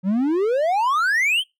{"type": "exponential sweep", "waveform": "triangle", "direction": "up", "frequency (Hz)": [178.8, 3244], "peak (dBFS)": -15, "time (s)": [0.03, 1.44], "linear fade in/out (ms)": 50, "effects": ["noise-tail reverb RT60 0.2 s tail -24 dB re dry"]}